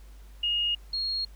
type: tone pair in turn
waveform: sine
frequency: 2858 / 4282 Hz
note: F7 / C8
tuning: +39 / +39 cents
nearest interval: perfect fifth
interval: 700 cents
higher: second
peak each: -24 / -27 dBFS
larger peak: first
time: 0.43-0.75 / 0.93-1.25 s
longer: neither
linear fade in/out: 5 ms
effects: added 50 Hz sine -45 dBFS peak until 1.35 s + pink hiss -60 dBFS RMS until 1.35 s